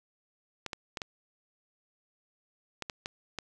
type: clicks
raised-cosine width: 0.2 ms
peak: -18 dBFS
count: 8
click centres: 0.663 / 0.732 / 0.972 / 1.018 / 2.823 / 2.898 / 3.059 / 3.387 s
effects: none